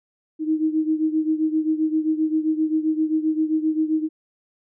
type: beating tone pair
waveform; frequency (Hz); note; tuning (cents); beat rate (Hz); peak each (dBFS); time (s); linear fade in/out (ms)
sine; 311.7 / 319.3; D#4 / D#4; +3 / +45; 7.6; -20 / -24; 0.39-4.09; 50
effects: none